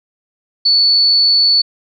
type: tone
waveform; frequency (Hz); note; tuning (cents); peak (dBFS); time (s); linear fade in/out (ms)
sine; 4453; C#8; +7; -8; 0.65-1.62; 10
effects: none